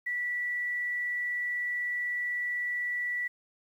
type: tone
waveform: sine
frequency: 1956 Hz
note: B6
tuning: 17 cents flat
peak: -29 dBFS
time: 0.06-3.28 s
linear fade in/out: 10 ms
effects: 10-bit